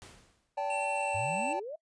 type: noise with exponential decay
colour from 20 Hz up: pink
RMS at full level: -47 dBFS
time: 0.02-0.62 s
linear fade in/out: 0 ms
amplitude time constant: 130 ms
type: chord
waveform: triangle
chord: D suspended fourth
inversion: none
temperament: equal with one note detuned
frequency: 574.2 / 784 / 880 Hz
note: D5 / G5 / A5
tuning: -39 / 0 / 0 cents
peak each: -33 dBFS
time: 0.57-1.6 s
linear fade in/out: 10 ms
type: tone with pitch glide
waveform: square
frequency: 2702 to 2676 Hz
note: E7 to E7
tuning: +42 to +25 cents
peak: -36 dBFS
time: 0.7-1.53 s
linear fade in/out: 2 ms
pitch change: -17 cents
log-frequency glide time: 0.87-1.34 s
type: exponential sweep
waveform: sine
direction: up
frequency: 92.8 to 659.3 Hz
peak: -37 dBFS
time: 1.14-1.76 s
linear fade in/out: 10 ms
effects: noise-tail reverb RT60 0.1 s tail -25 dB re dry + resampled to 22050 Hz